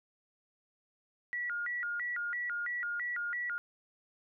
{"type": "tone with vibrato", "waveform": "sine", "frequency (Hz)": 1661.2, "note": "G#6", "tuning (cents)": 0, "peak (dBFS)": -33, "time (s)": [1.33, 3.58], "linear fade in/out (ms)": 0, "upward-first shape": "square", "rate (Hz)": 3, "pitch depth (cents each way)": 270, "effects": []}